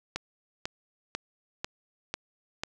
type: click train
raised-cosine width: 0.2 ms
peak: -14 dBFS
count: 6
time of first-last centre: 0.16-2.635 s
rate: 2.02 Hz
effects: none